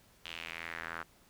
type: tone with band-pass filter sweep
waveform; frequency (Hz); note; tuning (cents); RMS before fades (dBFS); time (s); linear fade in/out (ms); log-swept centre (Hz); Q
sawtooth; 83; E2; +12; -43; 0.25-1.03; 5; 3100 to 1400; 3.1
effects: pink hiss -64 dBFS RMS until 1.29 s